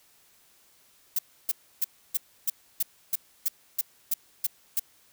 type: noise bursts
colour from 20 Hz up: violet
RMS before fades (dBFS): -25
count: 12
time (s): 1.16-4.796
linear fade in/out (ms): 5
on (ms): 28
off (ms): 300
effects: white hiss -61 dBFS RMS until 5.12 s